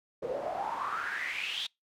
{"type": "noise with band-pass filter sweep", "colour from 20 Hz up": "pink", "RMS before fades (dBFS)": -35, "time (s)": [0.22, 1.67], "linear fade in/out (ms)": 10, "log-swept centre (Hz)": [460, 3600], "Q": 7.7, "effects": ["noise-tail reverb RT60 0.2 s tail -26 dB re dry"]}